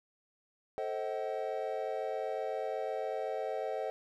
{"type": "chord", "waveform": "triangle", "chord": "A diminished seventh", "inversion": "none", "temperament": "just", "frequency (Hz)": [440, 528, 633.6, 760.3], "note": ["A4", "C5", "Eb5", "Gb5"], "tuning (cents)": [0, 16, 31, 47], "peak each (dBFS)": [-37, -37, -37, -38], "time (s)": [0.78, 3.9], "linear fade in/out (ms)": 0, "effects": []}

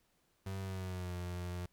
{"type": "tone with pitch glide", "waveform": "35% pulse", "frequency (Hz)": [96.2, 88.73], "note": ["G2", "F2"], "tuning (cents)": [-32, 28], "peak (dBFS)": -37, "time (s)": [0.46, 1.66], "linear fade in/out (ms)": 5, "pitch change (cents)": -140, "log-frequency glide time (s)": [0.62, 1.15], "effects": ["pink hiss -75 dBFS RMS until 1.72 s"]}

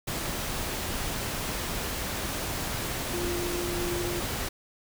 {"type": "tone in noise", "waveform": "sine", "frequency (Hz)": 350.1, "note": "F4", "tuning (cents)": 4, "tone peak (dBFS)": -31, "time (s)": [3.13, 4.2], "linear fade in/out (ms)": 10, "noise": "pink", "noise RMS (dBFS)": -32, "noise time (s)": [0.07, 4.49], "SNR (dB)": -2, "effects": []}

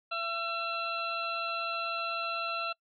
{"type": "harmonic tone", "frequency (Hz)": 673, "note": "E5", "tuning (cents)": 36, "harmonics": [1, 2, 4, 5, 6], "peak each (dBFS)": [-39, -34, -37, -49, -41], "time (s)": [0.11, 2.73], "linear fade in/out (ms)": 10, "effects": ["noise-tail reverb RT60 0.1 s tail -24 dB re dry"]}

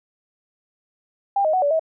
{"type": "tone with pitch steps", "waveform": "sine", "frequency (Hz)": [797, 624, 743, 575, 642], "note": ["G5", "D#5", "F#5", "D5", "E5"], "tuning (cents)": [28, 5, 7, -37, -46], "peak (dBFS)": -16, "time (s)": [1.36, 1.795], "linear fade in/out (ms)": 5, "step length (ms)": 87, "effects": []}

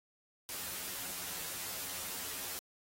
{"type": "noise with comb filter", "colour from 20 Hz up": "white", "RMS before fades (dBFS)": -41, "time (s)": [0.49, 2.59], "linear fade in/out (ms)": 0, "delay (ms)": 11, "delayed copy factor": 0.95, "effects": ["AAC 48 kbps"]}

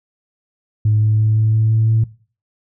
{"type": "tone with pitch steps", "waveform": "sine", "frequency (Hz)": [107.1, 107.84, 108.6, 109.35, 110.11, 110.88, 111.65], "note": ["A2", "A2", "A2", "A2", "A2", "A2", "A2"], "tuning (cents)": [-46, -34, -22, -10, 2, 14, 26], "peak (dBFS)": -10, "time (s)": [0.85, 2.04], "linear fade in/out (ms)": 5, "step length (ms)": 170, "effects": ["noise-tail reverb RT60 0.4 s tail -20 dB re dry", "tanh soft clip ceiling -7 dBFS"]}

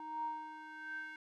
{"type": "tone with band-pass filter sweep", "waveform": "square", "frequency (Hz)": 311.1, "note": "D#4", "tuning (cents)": 0, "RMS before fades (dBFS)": -44, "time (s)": [0, 1.16], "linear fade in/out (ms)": 2, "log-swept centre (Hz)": [790, 1800], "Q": 9.6, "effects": []}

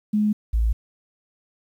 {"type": "tone pair in turn", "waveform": "sine", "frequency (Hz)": [210.8, 55.94], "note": ["G#3", "A1"], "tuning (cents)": [26, 29], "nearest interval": "octave + major seventh", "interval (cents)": 2297, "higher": "first", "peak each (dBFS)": -17, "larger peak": "neither", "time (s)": [[0.13, 0.33], [0.53, 0.73]], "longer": "neither", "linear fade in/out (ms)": 10, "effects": ["9-bit"]}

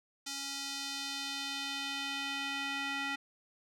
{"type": "tone with band-pass filter sweep", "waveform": "square", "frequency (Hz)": 277.2, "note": "C#4", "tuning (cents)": 0, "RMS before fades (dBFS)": -38, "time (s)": [0.26, 3.16], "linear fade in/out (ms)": 10, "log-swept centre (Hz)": [5600, 2200], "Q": 1.5, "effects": []}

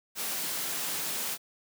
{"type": "high-pass noise", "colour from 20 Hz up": "white", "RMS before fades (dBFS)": -33, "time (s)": [0.15, 1.38], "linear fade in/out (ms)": 50, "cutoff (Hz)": 130, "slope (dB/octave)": 96, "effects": []}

